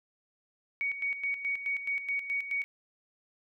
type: tone with tremolo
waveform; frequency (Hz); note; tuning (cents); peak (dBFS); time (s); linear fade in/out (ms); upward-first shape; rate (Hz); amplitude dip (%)
sine; 2242; C#7; +19; -28; 0.81-2.64; 0; square; 4.7; 65
effects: none